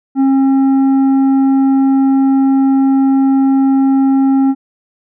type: tone with tanh clipping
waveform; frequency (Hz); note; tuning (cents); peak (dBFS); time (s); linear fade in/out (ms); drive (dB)
triangle; 269.7; C#4; -47; -9; 0.15-4.55; 50; 11
effects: none